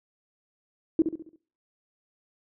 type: tone with echo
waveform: sine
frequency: 323.9 Hz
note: E4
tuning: 30 cents flat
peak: -16 dBFS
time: 0.99-1.02 s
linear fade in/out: 2 ms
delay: 68 ms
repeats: 5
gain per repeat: -7 dB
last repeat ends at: 1.36 s
effects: noise-tail reverb RT60 0.5 s tail -22 dB re dry